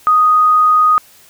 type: tone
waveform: sine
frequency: 1244.5 Hz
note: D#6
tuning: in tune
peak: -7 dBFS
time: 0.07-0.98 s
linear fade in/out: 0 ms
effects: white hiss -45 dBFS RMS until 1.29 s